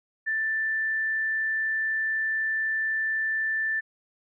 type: tone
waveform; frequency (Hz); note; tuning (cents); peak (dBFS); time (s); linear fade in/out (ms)
sine; 1768; A6; +8; -24; 0.26-3.81; 20
effects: none